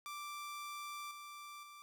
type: tone with level steps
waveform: sawtooth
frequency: 1174.7 Hz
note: D6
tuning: in tune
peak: -40 / -45 / -49 dBFS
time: 0.06-1.82 s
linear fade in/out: 0 ms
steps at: 1.11 / 1.63 s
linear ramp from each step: 2 ms
effects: none